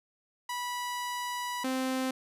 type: tone pair in turn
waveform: sawtooth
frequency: 980 / 260.4 Hz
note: B5 / C4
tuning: -14 / -8 cents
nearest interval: octave + major seventh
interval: 2294 cents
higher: first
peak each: -29 / -25 dBFS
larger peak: second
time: 0.49-1.64 / 1.64-2.11 s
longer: first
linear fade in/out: 5 ms
effects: resampled to 32000 Hz